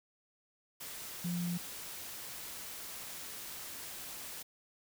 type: tone in noise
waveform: sine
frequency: 174.61 Hz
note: F3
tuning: in tune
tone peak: -33 dBFS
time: 1.24-1.58 s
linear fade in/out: 10 ms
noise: white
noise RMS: -45 dBFS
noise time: 0.8-4.43 s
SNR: +9 dB
effects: none